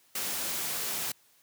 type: noise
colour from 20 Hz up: white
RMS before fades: -33 dBFS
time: 0.15-1.12 s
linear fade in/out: 5 ms
effects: white hiss -64 dBFS RMS until 1.42 s + high-pass 100 Hz 12 dB/octave